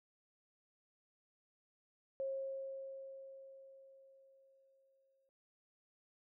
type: tone with exponential decay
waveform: sine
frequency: 539 Hz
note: C#5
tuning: 49 cents flat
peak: -36 dBFS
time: 2.2-5.29 s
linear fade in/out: 0 ms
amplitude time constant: 670 ms
effects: none